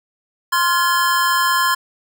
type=chord; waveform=square; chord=F minor; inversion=second; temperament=equal with one note detuned; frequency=1046.5 / 1396.9 / 1699.1 Hz; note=C6 / F6 / Ab6; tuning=0 / 0 / +39 cents; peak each=-17 / -23 / -21 dBFS; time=0.52-1.75 s; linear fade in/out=10 ms; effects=none